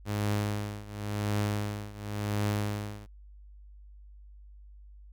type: tone with tremolo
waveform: sawtooth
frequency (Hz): 103.83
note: G#2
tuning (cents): 0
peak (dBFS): -22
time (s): 0.05-3.07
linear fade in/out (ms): 50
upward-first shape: triangle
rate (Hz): 0.93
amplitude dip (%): 90
effects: added 50 Hz sine -48 dBFS peak until 5.12 s